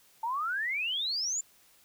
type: exponential sweep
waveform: sine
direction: up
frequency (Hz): 880 to 7330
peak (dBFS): -29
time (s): 0.23-1.41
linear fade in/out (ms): 5
effects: white hiss -62 dBFS RMS until 1.84 s